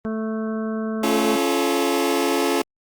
harmonic tone, 220 Hz, A3, in tune, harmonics 1 / 2 / 3 / 5 / 6 / 7, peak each -24 / -30 / -34 / -38 / -40 / -41 dBFS, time 0.05-1.36 s, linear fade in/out 0 ms
sawtooth chord, Db augmented, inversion none, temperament just, 277.2 / 346.5 / 433.1 Hz, Db4 / F4 / A4, 0 / -14 / -27 cents, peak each -19 dBFS, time 1.03-2.62 s, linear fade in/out 5 ms
effects Opus 24 kbps

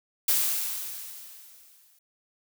blue noise with exponential decay, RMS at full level -22 dBFS, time 0.28-1.99 s, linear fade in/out 5 ms, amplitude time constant 370 ms, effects none

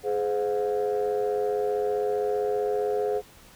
sine tone cluster, 419.6 / 515 / 720 Hz, G#4 / C5 / F#5, +18 / -28 / -47 cents, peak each -24 / -28 / -31 dBFS, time 0.03-3.22 s, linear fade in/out 50 ms, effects tanh soft clip ceiling -18 dBFS + pink hiss -52 dBFS RMS until 3.55 s

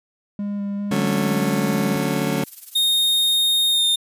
triangle tone with vibrato, 202.3 Hz, G#3, 45 cents flat, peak -21 dBFS, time 0.39-1.96 s, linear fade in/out 2 ms, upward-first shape square, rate 2.5 Hz, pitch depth 10 cents each way
30% pulse chord, D major seventh, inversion none, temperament just, 146.83 / 183.54 / 220.2 / 275.3 Hz, D3 / F#3 / A3 / C#4, 0 / -14 / +2 / -12 cents, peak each -23 dBFS, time 0.91-2.44 s, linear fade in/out 5 ms
violet noise with tremolo, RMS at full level -33 dBFS, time 1.07-3.36 s, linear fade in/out 5 ms, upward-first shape triangle, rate 20 Hz, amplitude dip 80%
45% pulse tone with pitch glide, 3700 to 3643 Hz, A#7 to A#7, -14 to -41 cents, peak -15 dBFS, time 2.75-3.96 s, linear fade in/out 10 ms, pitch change -27 cents, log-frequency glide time 3.7-3.85 s
effects resampled to 32000 Hz

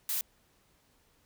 blue noise, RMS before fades -32 dBFS, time 0.09-0.21 s, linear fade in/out 2 ms, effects pink hiss -68 dBFS RMS until 1.25 s

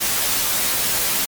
white noise with comb filter, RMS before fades -20 dBFS, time 0-1.26 s, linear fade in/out 20 ms, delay 13 ms, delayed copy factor -0.75, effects MP3 96 kbps

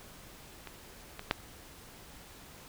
clicks, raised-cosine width 0.3 ms, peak -27 / -24 / -10 dBFS, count 3, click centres 0.673 / 1.194 / 1.311 s, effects pink hiss -52 dBFS RMS until 2.68 s

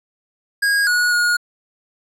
square tone with pitch steps, 1636 / 1456 / 1440 Hz, G#6 / F#6 / F#6, -26 / -28 / -47 cents, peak -15 dBFS, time 0.62-1.37 s, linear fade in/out 10 ms, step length 250 ms, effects low-pass 12000 Hz 12 dB/octave

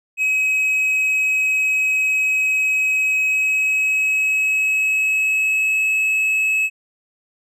triangle tone with pitch glide, 2547 to 2580 Hz, D#7 to E7, +40 to -38 cents, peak -14 dBFS, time 0.17-6.7 s, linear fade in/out 50 ms, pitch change +22 cents, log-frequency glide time 2.96-5.9 s, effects none

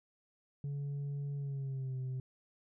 sine tone with pitch glide, 142 to 129.46 Hz, C#3 to C3, +42 to -18 cents, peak -33 dBFS, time 0.64-2.2 s, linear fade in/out 2 ms, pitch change -160 cents, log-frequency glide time 1.36-1.97 s, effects tanh soft clip ceiling -35 dBFS

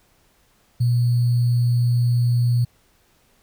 sine tone with sample-and-hold, 120.8 Hz, B2, 38 cents flat, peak -15 dBFS, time 0.8-2.65 s, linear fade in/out 10 ms, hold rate 4410 Hz, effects pink hiss -60 dBFS RMS until 3.42 s

